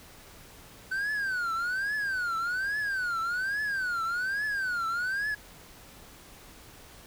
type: tone with vibrato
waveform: triangle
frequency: 1512 Hz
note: F#6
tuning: 37 cents sharp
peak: -26 dBFS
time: 0.91-5.35 s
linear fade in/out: 10 ms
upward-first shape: triangle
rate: 1.2 Hz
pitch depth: 240 cents each way
effects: pink hiss -51 dBFS RMS until 7.06 s